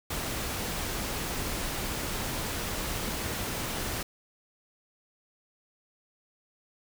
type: noise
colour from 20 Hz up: pink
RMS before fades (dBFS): -33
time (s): 0.1-4.03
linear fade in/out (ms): 5
effects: none